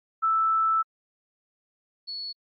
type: tone pair in turn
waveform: sine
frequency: 1318.5 / 4400 Hz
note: E6 / C#8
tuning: 0 / -14 cents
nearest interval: octave + major sixth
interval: 2086 cents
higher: second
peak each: -20 / -32 dBFS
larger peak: first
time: 0.22-0.83 / 2.07-2.33 s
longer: first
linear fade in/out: 20 ms
effects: AAC 64 kbps